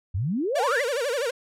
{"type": "exponential sweep", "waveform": "sine", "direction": "up", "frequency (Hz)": [82.41, 2156], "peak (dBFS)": -23, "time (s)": [0.14, 0.82], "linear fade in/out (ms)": 10}
{"type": "tone with vibrato", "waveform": "45% pulse", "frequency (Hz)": 519, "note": "C5", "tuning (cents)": -14, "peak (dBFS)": -24, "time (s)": [0.55, 1.31], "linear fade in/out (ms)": 10, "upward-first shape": "sine", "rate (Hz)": 12, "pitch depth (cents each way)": 220}
{"effects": ["low-pass 11000 Hz 12 dB/octave"]}